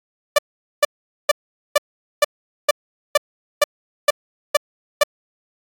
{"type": "tone bursts", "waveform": "sawtooth", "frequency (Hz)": 587.3, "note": "D5", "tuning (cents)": 0, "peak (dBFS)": -6, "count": 11, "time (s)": [0.36, 5.035], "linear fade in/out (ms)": 5, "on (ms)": 25, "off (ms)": 440, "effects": ["AAC 48 kbps"]}